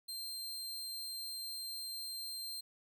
sawtooth tone, 4162 Hz, C8, 10 cents flat, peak -38 dBFS, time 0.08-2.61 s, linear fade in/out 10 ms, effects none

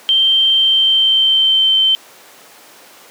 sine tone with pitch glide, 3139 to 3101 Hz, G7 to G7, +2 to -19 cents, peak -9 dBFS, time 0.09-1.95 s, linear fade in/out 0 ms, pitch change -21 cents, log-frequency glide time 0.49-1.77 s, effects pink hiss -41 dBFS RMS until 3.1 s + high-pass 400 Hz 12 dB/octave

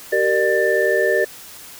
sine tone cluster, 385.8 / 464.4 / 598 / 1776 Hz, G4 / A#4 / D5 / A6, -28 / -7 / +31 / +16 cents, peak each -20 dBFS, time 0.12-1.25 s, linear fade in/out 10 ms, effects white hiss -39 dBFS RMS until 1.79 s

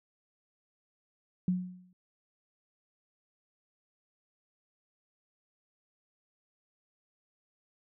sine tone with exponential decay, 181.8 Hz, F#3, 30 cents flat, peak -23 dBFS, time 1.48-1.93 s, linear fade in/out 2 ms, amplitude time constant 97 ms, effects none

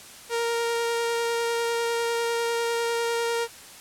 sawtooth tone with vibrato, 466.2 Hz, A#4, in tune, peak -20 dBFS, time 0.29-3.48 s, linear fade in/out 50 ms, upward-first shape sine, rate 10 Hz, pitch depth 8 cents each way, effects white hiss -45 dBFS RMS until 3.8 s + low-pass 11000 Hz 12 dB/octave

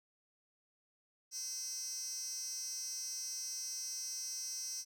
15% pulse tone with high-pass filter, 515 Hz, C5, 28 cents flat, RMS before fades -42 dBFS, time 1.31-4.85 s, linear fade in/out 50 ms, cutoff 6000 Hz, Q 8.4, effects none

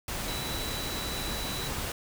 sine tone in noise, 3940 Hz, B7, 5 cents flat, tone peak -38 dBFS, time 0.28-1.68 s, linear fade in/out 2 ms, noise pink, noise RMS -34 dBFS, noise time 0.08-1.92 s, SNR -7 dB, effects none

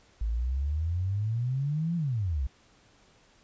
sine exponential two-way sweep, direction up then down, 52.5 to 174.61 to 60.5 Hz, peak -26 dBFS, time 0.21-2.47 s, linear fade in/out 5 ms, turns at 1.96 s, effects pink hiss -61 dBFS RMS until 3.43 s + resampled to 16000 Hz

